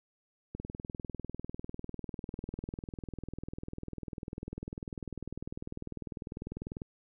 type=click train; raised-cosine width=3 ms; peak=-26 dBFS; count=127; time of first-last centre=0.55-6.819 s; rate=20.1 Hz; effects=none